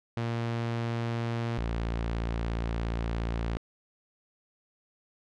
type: tone pair in turn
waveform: sawtooth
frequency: 116.54 / 57.07 Hz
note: A#2 / A#1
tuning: 0 / -36 cents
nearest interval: octave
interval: 1236 cents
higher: first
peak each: -25 / -25 dBFS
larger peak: neither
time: 0.17-1.58 / 1.58-3.57 s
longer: second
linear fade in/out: 0 ms
effects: low-pass 4000 Hz 12 dB/octave